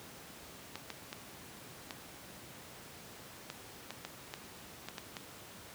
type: clicks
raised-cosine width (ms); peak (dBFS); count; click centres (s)
0.2; -23; 11; 0.756 / 0.903 / 1.129 / 1.908 / 3.501 / 3.906 / 4.05 / 4.339 / 4.886 / 4.982 / 5.168
effects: pink hiss -51 dBFS RMS until 5.74 s + high-pass 100 Hz 12 dB/octave